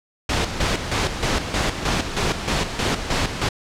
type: noise with tremolo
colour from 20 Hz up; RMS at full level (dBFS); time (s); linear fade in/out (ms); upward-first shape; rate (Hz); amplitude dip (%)
pink; -20; 0.29-3.49; 5; square; 3.2; 60
effects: low-pass 6000 Hz 12 dB/octave